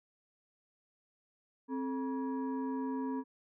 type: tone with frequency modulation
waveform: sine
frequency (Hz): 263.8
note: C4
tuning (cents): +14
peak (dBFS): -33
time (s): 1.68-3.24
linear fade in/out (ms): 50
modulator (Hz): 700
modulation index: 0.69
effects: none